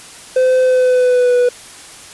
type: tone with pitch glide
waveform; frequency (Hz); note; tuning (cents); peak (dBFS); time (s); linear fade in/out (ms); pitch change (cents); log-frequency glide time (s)
triangle; 513 to 491.3; C5 to B4; -34 to -9; -7; 0.36-1.49; 5; -75; 0.62-1.35
effects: white hiss -36 dBFS RMS until 2.13 s + resampled to 24000 Hz